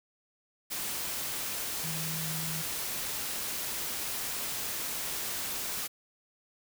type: tone in noise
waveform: sine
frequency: 159.1 Hz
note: D#3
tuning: 39 cents sharp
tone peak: -37 dBFS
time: 1.83-2.63 s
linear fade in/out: 20 ms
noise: white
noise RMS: -35 dBFS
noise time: 0.7-5.88 s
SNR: -5 dB
effects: none